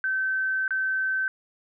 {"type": "tone with dropouts", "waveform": "sine", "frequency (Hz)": 1540, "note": "G6", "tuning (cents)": -31, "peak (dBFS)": -23, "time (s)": [0.04, 1.28], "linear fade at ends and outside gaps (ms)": 1, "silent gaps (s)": [0.679, 0.707], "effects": []}